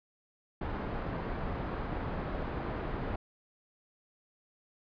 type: low-pass noise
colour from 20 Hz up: pink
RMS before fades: -36 dBFS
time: 0.61-3.16 s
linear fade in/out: 5 ms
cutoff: 1300 Hz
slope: 12 dB/octave
effects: resampled to 11025 Hz